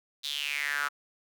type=tone with high-pass filter sweep; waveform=sawtooth; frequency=144.6 Hz; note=D3; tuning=27 cents flat; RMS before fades=-32 dBFS; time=0.23-0.89 s; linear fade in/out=20 ms; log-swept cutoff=3900 to 1300 Hz; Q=6.2; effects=none